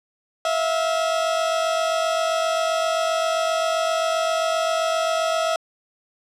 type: tone pair together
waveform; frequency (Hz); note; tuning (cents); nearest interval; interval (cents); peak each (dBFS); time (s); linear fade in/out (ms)
30% pulse; 650.9 / 698.5; E5 / F5; -22 / 0; minor second; 122; -18 / -24; 0.45-5.56; 2
effects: low-pass 8000 Hz 12 dB/octave